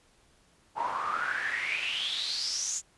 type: noise with band-pass filter sweep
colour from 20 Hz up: pink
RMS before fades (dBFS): -32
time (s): 0.75-2.82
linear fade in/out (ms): 50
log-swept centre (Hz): 860 to 7200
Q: 8.5
effects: pink hiss -64 dBFS RMS until 2.97 s + resampled to 24000 Hz